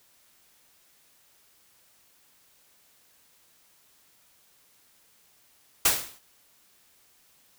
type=noise with exponential decay; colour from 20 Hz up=white; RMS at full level=-17 dBFS; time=5.85-6.19 s; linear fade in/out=5 ms; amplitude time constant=72 ms; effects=white hiss -62 dBFS RMS until 7.58 s